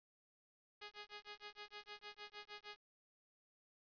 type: tone with tremolo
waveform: 5% pulse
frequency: 415.3 Hz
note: G#4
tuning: in tune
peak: -37 dBFS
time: 0.81-2.78 s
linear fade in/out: 10 ms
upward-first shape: sine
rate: 6.5 Hz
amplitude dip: 100%
effects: resampled to 11025 Hz + 11-bit